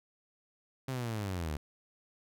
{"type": "linear sweep", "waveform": "sawtooth", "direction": "down", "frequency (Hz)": [134.5, 70.4], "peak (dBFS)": -30, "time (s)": [0.88, 1.57], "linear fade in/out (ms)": 5, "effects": []}